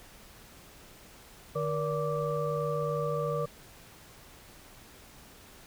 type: tone cluster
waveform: sine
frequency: 151.1 / 474.1 / 577 / 1169 Hz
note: D3 / A#4 / D5 / D6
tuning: +50 / +29 / -31 / -8 cents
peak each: -34 / -32 / -34 / -36 dBFS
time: 1.55-3.46 s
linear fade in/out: 10 ms
effects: pink hiss -53 dBFS RMS until 5.66 s